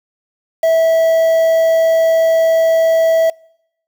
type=tone with quantisation; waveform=triangle; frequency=653 Hz; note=E5; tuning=17 cents flat; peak=-7 dBFS; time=0.63-3.3 s; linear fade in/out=5 ms; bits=5; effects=noise-tail reverb RT60 0.8 s tail -26 dB re dry